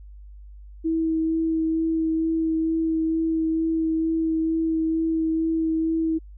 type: tone with vibrato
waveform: sine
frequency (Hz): 323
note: E4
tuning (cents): -35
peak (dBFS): -20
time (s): 0.84-6.19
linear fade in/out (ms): 20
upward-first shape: sine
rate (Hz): 2.2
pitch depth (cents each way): 12
effects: added 50 Hz sine -40 dBFS peak until 6.37 s